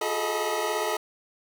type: tone cluster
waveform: 25% pulse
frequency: 357.4 / 415.5 / 432.7 / 627 / 968 Hz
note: F4 / G#4 / A4 / D#5 / B5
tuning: +40 / +1 / -29 / +13 / -35 cents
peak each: -31 / -32 / -26 / -27 / -30 dBFS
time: 0.01-0.97 s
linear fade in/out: 5 ms
effects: none